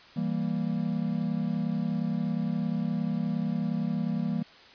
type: chord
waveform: triangle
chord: E diminished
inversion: none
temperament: equal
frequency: 164.81 / 196 / 233.1 Hz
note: E3 / G3 / Bb3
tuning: 0 / 0 / 0 cents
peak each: -29 dBFS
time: 0.16-4.43 s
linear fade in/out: 10 ms
effects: white hiss -52 dBFS RMS until 4.74 s + resampled to 11025 Hz